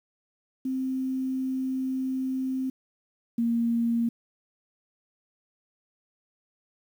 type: tone pair in turn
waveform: sine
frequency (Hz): 261.6 / 233.1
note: C4 / A#3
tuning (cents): 0 / 0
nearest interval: major second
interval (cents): 200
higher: first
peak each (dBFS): -26 / -22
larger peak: second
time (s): 0.65-2.7 / 3.38-4.09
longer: first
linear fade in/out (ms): 5
effects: 9-bit